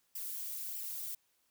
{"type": "noise with flanger", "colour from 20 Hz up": "violet", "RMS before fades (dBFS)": -41, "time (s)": [0.15, 1.15], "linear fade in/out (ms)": 5, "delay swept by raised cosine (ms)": [0.37, 3.67], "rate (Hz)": 1.6, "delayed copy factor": 0.6, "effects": ["white hiss -75 dBFS RMS until 1.5 s"]}